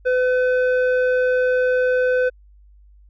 square tone with low-pass filter, 505 Hz, B4, 39 cents sharp, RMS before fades -18 dBFS, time 0.05-2.3 s, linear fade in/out 20 ms, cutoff 1400 Hz, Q 1.5, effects added 50 Hz sine -46 dBFS peak until 3.09 s

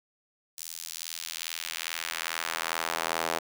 square tone with high-pass filter sweep, 41.2 Hz, E1, in tune, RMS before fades -34 dBFS, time 0.57-3.39 s, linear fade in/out 10 ms, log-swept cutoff 6700 to 620 Hz, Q 0.95, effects none

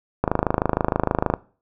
click train, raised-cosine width 1 ms, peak -4 dBFS, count 30, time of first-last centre 0.24-1.338 s, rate 26.4 Hz, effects noise-tail reverb RT60 0.4 s tail -20 dB re dry

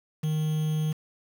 triangle tone with quantisation, 155 Hz, D#3, 6 cents flat, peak -22 dBFS, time 0.23-0.93 s, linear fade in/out 10 ms, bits 7, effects none

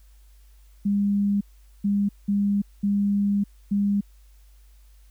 sine tone bursts at uneven times, 201.9 Hz, G#3, 49 cents flat, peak -19 dBFS, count 5, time 0.85-1.41 / 1.84-2.09 / 2.28-2.62 / 2.83-3.44 / 3.71-4.01 s, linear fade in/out 10 ms, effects added 50 Hz sine -49 dBFS peak until 5.1 s + white hiss -64 dBFS RMS until 5.1 s

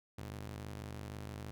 sawtooth ring-modulated tone, 103.83 Hz, G#2, in tune, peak -36 dBFS, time 0.18-1.51 s, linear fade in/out 0 ms, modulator 23.1 Hz, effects none

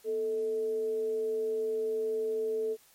sine tone with frequency modulation, 440 Hz, A4, in tune, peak -28 dBFS, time 0.04-2.77 s, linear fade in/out 50 ms, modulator 195 Hz, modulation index 0.2, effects white hiss -61 dBFS RMS until 2.94 s + MP3 64 kbps

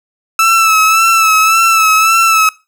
30% pulse tone with vibrato, 1314 Hz, E6, 6 cents flat, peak -4 dBFS, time 0.39-2.49 s, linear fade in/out 2 ms, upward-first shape sine, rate 1.8 Hz, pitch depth 41 cents each way, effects noise-tail reverb RT60 0.3 s tail -22 dB re dry

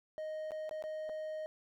triangle tone with dropouts, 622.3 Hz, D#5, in tune, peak -36 dBFS, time 0.18-1.46 s, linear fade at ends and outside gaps 0 ms, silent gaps 0.508-0.518 / 0.693-0.711 / 0.824-0.839 / 1.092-1.096 s, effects none

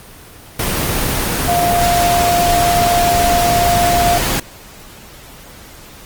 sine tone in noise, 698.5 Hz, F5, in tune, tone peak -12 dBFS, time 1.48-4.18 s, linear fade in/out 5 ms, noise pink, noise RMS -17 dBFS, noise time 0.59-4.4 s, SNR +2 dB, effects pink hiss -38 dBFS RMS until 6.05 s + Opus 24 kbps

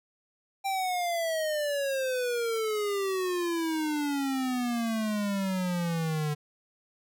square exponential sweep, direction down, 790 to 147.8 Hz, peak -28 dBFS, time 0.64-6.35 s, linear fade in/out 20 ms, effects none

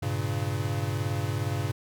square chord, G diminished, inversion none, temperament equal with one note detuned, 99.37 / 116.54 / 138.59 Hz, G2 / Bb2 / Db3, +24 / 0 / 0 cents, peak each -31 / -33 / -33 dBFS, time 0.02-1.72 s, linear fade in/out 10 ms, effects none

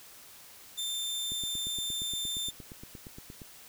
sawtooth tone, 3575 Hz, A7, 27 cents sharp, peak -29 dBFS, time 0.77-2.51 s, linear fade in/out 20 ms
click train, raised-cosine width 3 ms, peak -32 dBFS, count 19, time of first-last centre 1.32-3.418 s, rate 8.58 Hz
effects white hiss -52 dBFS RMS until 3.68 s

